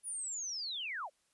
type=linear sweep; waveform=sine; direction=down; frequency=9930 to 493.9 Hz; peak=-37 dBFS; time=0.03-1.1 s; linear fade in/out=50 ms; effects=white hiss -75 dBFS RMS until 1.33 s + resampled to 24000 Hz